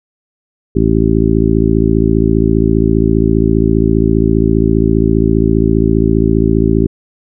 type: harmonic tone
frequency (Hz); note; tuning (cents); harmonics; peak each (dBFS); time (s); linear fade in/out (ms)
55; A1; 0; 1 / 2 / 3 / 4 / 5 / 6 / 7; -16 / -16 / -16 / -16 / -16 / -16 / -16; 0.75-6.87; 10
effects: none